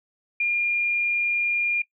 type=tone; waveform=sine; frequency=2410 Hz; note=D7; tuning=44 cents sharp; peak=-20 dBFS; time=0.4-1.82 s; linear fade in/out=5 ms; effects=noise-tail reverb RT60 0.1 s tail -19 dB re dry